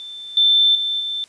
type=tone with level steps; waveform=sine; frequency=3547 Hz; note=A7; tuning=13 cents sharp; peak=-31 / -11 / -19 / -22 dBFS; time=0-1.24 s; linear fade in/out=0 ms; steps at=0.37 / 0.75 / 1 s; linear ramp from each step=2 ms; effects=white hiss -52 dBFS RMS until 1.28 s + resampled to 22050 Hz